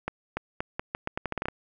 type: accelerating click train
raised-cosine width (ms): 0.5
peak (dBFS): -14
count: 13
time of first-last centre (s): 0.08-1.485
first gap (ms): 290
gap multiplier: 0.81
effects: none